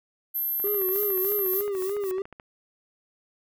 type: tone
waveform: sine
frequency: 12670 Hz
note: G9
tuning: 17 cents sharp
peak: -25 dBFS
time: 0.34-1.62 s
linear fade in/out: 20 ms
type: click train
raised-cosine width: 0.5 ms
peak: -28 dBFS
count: 26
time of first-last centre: 0.6-2.399 s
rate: 13.9 Hz
type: tone with vibrato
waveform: triangle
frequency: 392 Hz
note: G4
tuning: in tune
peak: -24 dBFS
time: 0.64-2.22 s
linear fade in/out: 2 ms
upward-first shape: sine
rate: 3.2 Hz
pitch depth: 96 cents each way
type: noise with tremolo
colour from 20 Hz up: violet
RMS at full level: -36 dBFS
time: 0.92-2.11 s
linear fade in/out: 0 ms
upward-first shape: triangle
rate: 3.5 Hz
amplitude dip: 100%
effects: none